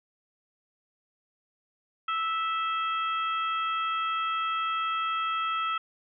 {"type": "harmonic tone with a mistuned harmonic", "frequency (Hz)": 657, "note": "E5", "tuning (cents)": -6, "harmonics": [2, 3, 4, 5], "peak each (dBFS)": [-27, -41, -37, -38], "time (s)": [2.08, 5.78], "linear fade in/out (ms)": 5, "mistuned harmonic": 5, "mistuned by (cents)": -29, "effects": []}